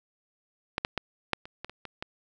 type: clicks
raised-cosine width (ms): 0.3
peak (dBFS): -11 / -10 / -12 / -8 / -27 / -20 / -27 / -23 / -18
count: 9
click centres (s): 0.781 / 0.849 / 0.977 / 1.333 / 1.455 / 1.646 / 1.696 / 1.853 / 2.025
effects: none